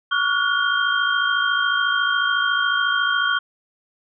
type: tone cluster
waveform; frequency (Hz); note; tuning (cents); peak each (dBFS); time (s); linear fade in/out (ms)
sine; 1130 / 1413 / 1467 / 3186; C#6 / F6 / F#6 / G7; +33 / +20 / -15 / +27; -24 / -23 / -21 / -25; 0.11-3.39; 10
effects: none